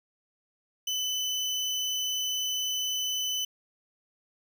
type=tone; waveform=30% pulse; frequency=3012 Hz; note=F#7; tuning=30 cents sharp; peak=-25 dBFS; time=0.87-3.45 s; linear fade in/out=5 ms; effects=none